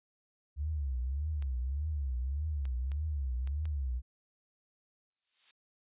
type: tone with vibrato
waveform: sine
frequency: 69.3 Hz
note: C#2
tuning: in tune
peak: -31 dBFS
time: 0.56-4.02 s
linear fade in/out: 50 ms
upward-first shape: triangle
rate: 1.7 Hz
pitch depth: 240 cents each way
type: clicks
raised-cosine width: 0.2 ms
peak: -33 dBFS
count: 5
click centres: 1.424 / 2.654 / 2.918 / 3.474 / 3.655 s
type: noise with exponential growth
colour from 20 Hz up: violet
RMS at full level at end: -42 dBFS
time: 5.1-5.51 s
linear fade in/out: 1 ms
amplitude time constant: 88 ms
effects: resampled to 8000 Hz